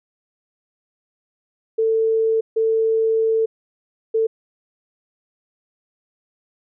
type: tone bursts at uneven times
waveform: sine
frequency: 446 Hz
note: A4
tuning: 23 cents sharp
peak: -15 dBFS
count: 3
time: 1.78-2.41 / 2.56-3.46 / 4.14-4.27 s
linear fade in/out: 10 ms
effects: none